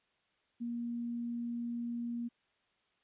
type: tone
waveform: sine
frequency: 236.7 Hz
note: A#3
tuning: 27 cents sharp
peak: -35 dBFS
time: 0.6-2.29 s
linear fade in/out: 20 ms
effects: white hiss -75 dBFS RMS until 3.03 s + resampled to 8000 Hz